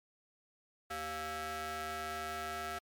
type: ring-modulated tone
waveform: sawtooth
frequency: 310.4 Hz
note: D#4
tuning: 4 cents flat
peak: -31 dBFS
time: 0.9-2.79 s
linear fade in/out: 10 ms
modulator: 1010 Hz
effects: MP3 96 kbps

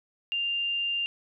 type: tone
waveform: sine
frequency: 2794 Hz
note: F7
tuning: in tune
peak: -26 dBFS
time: 0.32-1.06 s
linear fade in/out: 0 ms
effects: none

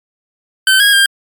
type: tone with pitch steps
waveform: 25% pulse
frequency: 1539 / 1642 / 1599 Hz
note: G6 / G#6 / G6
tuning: -32 / -20 / +34 cents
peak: -3 dBFS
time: 0.67-1.06 s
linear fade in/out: 2 ms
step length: 130 ms
effects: MP3 96 kbps

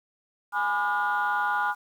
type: chord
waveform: sine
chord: G# diminished seventh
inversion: none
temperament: just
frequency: 830.6 / 996.7 / 1196.1 / 1435.3 Hz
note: G#5 / B5 / D6 / F6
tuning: 0 / +16 / +31 / +47 cents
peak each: -27 / -29 / -31 / -26 dBFS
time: 0.52-1.75 s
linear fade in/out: 50 ms
effects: tanh soft clip ceiling -17 dBFS + 9-bit

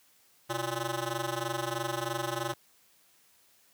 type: ring-modulated tone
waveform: 10% pulse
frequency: 233.1 Hz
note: A#3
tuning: in tune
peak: -20 dBFS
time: 0.49-2.54 s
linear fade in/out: 10 ms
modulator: 105 Hz
effects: white hiss -64 dBFS RMS until 3.73 s + high-pass 80 Hz 12 dB/octave

